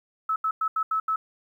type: tone bursts at uneven times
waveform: sine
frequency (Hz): 1300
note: E6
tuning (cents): -24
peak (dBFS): -22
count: 6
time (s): 0.29-0.36 / 0.44-0.51 / 0.61-0.68 / 0.76-0.83 / 0.91-1 / 1.08-1.16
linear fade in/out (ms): 5
effects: 10-bit